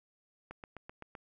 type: click train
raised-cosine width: 0.5 ms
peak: -30 dBFS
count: 6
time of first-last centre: 0.51-1.152 s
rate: 7.79 Hz
effects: none